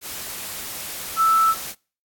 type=tone in noise; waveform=sine; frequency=1318.5 Hz; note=E6; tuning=in tune; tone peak=-14 dBFS; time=1.16-1.55 s; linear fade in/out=50 ms; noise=white; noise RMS=-32 dBFS; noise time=0.01-1.75 s; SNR=+15 dB; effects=noise-tail reverb RT60 0.4 s tail -26 dB re dry + AAC 64 kbps